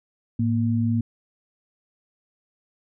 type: tone pair together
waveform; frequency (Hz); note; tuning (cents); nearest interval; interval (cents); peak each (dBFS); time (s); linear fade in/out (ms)
sine; 108.95 / 233.8; A2 / A#3; -17 / +5; octave + minor second; 1322; -22; 0.39-1.01; 5
effects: none